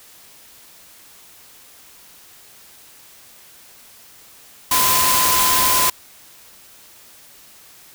sine tone in noise, 1020 Hz, C6, 44 cents flat, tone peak -19 dBFS, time 4.71-5.9 s, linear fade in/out 5 ms, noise white, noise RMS -17 dBFS, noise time 4.71-5.9 s, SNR -5 dB, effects white hiss -46 dBFS RMS until 7.94 s

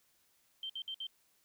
sine tone bursts, 3132 Hz, G7, 2 cents flat, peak -38 dBFS, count 4, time 0.63-1.068 s, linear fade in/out 2 ms, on 66 ms, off 58 ms, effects white hiss -72 dBFS RMS until 1.44 s

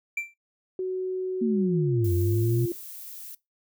triangle tone with exponential decay, 2349 Hz, D7, in tune, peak -22 dBFS, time 0.17-0.34 s, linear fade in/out 5 ms, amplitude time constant 36 ms
sine tone with pitch glide, 372 to 347.1 Hz, F#4 to F4, +9 to -11 cents, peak -26 dBFS, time 0.79-2.72 s, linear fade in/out 2 ms, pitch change -120 cents, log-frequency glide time 1.55-2.03 s
sine linear two-way sweep, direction down then up, 237.4 to 89.1 to 127 Hz, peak -22 dBFS, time 1.41-2.66 s, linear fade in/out 10 ms, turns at 2.13 s
violet noise, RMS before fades -41 dBFS, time 2.04-3.35 s, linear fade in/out 5 ms
effects noise-tail reverb RT60 0.2 s tail -21 dB re dry

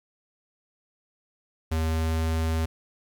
square tone with pitch glide, 80.2 to 80.71 Hz, E2 to E2, -47 to -36 cents, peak -24 dBFS, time 1.71-2.66 s, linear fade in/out 10 ms, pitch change +11 cents, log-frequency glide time 1.84-2.24 s, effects 10-bit

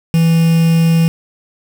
triangle tone with quantisation, 164.81 Hz, E3, in tune, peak -6 dBFS, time 0.14-1.08 s, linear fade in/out 0 ms, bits 4, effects none

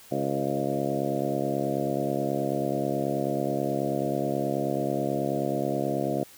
harmonic tone with a mistuned harmonic, 69.3 Hz, C#2, in tune, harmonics 2 / 3 / 4 / 5 / 6 / 7 / 8 / 9 / 10, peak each -34 / -34 / -32 / -32 / -36 / -36 / -35 / -33 / -34 dBFS, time 0.11-6.24 s, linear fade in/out 10 ms, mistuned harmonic 8, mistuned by -17 cents, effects white hiss -51 dBFS RMS until 6.37 s

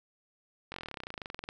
slowing click train, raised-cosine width 0.3 ms, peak -23 dBFS, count 24, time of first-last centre 0.72-1.489 s, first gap 21 ms, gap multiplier 1.04, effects none

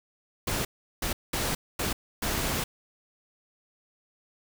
pink noise bursts at uneven times, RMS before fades -29 dBFS, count 5, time 0.47-0.65 / 1.02-1.13 / 1.33-1.55 / 1.79-1.93 / 2.22-2.64 s, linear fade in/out 5 ms, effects none

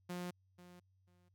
sawtooth tone with echo, 177.9 Hz, F3, 32 cents sharp, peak -37 dBFS, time 0.09-0.31 s, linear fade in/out 10 ms, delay 490 ms, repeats 2, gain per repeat -15 dB, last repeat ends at 1.29 s, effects added 94 Hz sine -70 dBFS peak until 1.34 s

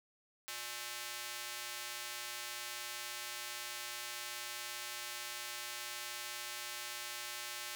square tone with high-pass filter, 119.7 Hz, A#2, 46 cents sharp, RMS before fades -44 dBFS, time 0.48-7.75 s, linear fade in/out 0 ms, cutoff 1900 Hz, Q 0.54, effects none

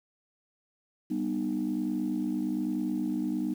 sine chord, G augmented, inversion none, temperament just, 196 / 245 / 306.2 Hz, G3 / B3 / D#4, 0 / -14 / -28 cents, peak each -33 / -31 / -30 dBFS, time 1.1-3.54 s, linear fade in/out 10 ms, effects tanh soft clip ceiling -21 dBFS + 9-bit

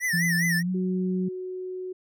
square tone with vibrato, 1884 Hz, A#6, 18 cents sharp, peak -24 dBFS, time 0-0.63 s, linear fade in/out 50 ms, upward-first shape sine, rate 4.9 Hz, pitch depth 130 cents each way
sine tone with pitch glide, 170.2 to 184.54 Hz, F3 to F#3, -44 to -4 cents, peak -24 dBFS, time 0.13-1.29 s, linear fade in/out 10 ms, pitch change +140 cents, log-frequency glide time 0.61-0.7 s
sine tone, 369.2 Hz, F#4, 4 cents flat, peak -31 dBFS, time 0.74-1.93 s, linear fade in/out 10 ms
effects none

